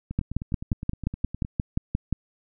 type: two click trains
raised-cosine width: 5 ms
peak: -20 / -11 dBFS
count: 14 / 12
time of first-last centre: 0.11-1.449 / 0.19-2.127 s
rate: 9.71 / 5.68 Hz
effects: none